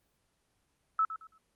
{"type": "tone with echo", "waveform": "sine", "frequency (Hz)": 1305, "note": "E6", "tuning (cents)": -18, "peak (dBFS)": -24, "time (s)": [0.99, 1.05], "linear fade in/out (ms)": 2, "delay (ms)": 110, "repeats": 3, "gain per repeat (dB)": -12, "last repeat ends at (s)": 1.38, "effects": ["pink hiss -75 dBFS RMS until 1.55 s", "Opus 24 kbps"]}